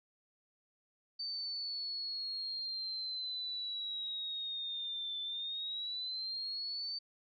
sine linear two-way sweep, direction down then up, 4582 to 3520 to 4582 Hz, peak -37 dBFS, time 1.19-6.99 s, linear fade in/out 10 ms, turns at 5.21 s, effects none

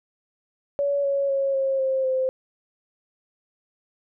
sine tone with pitch steps, 566 / 556.6 / 547.4 / 538.3 / 529.3 / 520.5 Hz, C#5 / C#5 / C#5 / C5 / C5 / C5, +36 / +7 / -22 / +49 / +20 / -9 cents, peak -20 dBFS, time 0.79-2.29 s, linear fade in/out 0 ms, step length 250 ms, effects none

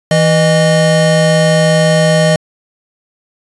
square tone pair together, 162.9 / 615.5 Hz, E3 / D#5, -20 / -19 cents, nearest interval octave + major seventh, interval 2301 cents, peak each -11 dBFS, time 0.11-2.36 s, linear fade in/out 2 ms, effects resampled to 24000 Hz

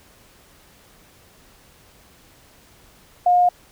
sine tone, 714 Hz, F5, 38 cents sharp, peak -12 dBFS, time 3.26-3.49 s, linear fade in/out 5 ms, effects pink hiss -52 dBFS RMS until 3.71 s

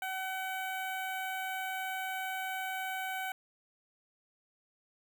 15% pulse tone with notch filter, 757 Hz, F#5, 39 cents sharp, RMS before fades -37 dBFS, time 0.02-3.32 s, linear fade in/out 2 ms, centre 5200 Hz, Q 0.56, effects none

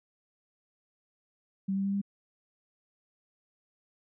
sine tone with pitch steps, 193.6 / 195.62 / 197.67 / 199.73 Hz, G3 / G3 / G3 / G3, -21 / -3 / +15 / +33 cents, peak -27 dBFS, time 1.68-2.016 s, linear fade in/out 10 ms, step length 84 ms, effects none

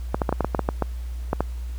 clicks, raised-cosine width 1 ms, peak -7 dBFS, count 12, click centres 0.145 / 0.218 / 0.292 / 0.326 / 0.407 / 0.446 / 0.548 / 0.593 / 0.689 / 0.823 / 1.331 / 1.406 s, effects added 60 Hz sine -28 dBFS peak until 1.78 s + pink hiss -51 dBFS RMS until 1.78 s

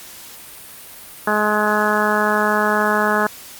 harmonic tone, 211 Hz, G#3, 28 cents sharp, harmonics 1 / 2 / 3 / 4 / 5 / 6 / 7 / 8, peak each -23 / -23 / -23 / -23 / -23 / -23 / -23 / -23 dBFS, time 1.27-3.27 s, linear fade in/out 5 ms, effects white hiss -38 dBFS RMS until 3.59 s + Opus 48 kbps

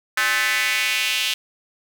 square tone with high-pass filter sweep, 117.2 Hz, A#2, 10 cents sharp, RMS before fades -21 dBFS, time 0.17-1.34 s, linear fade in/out 5 ms, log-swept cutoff 1600 to 3000 Hz, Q 3, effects none

